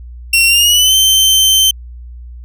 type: tone with pitch glide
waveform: sawtooth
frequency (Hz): 2731 to 3101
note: F7 to G7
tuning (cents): -39 to -19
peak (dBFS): -4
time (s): 0.33-1.71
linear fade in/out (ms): 5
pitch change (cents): +220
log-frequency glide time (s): 0.47-0.95
effects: added 60 Hz sine -28 dBFS peak until 2.44 s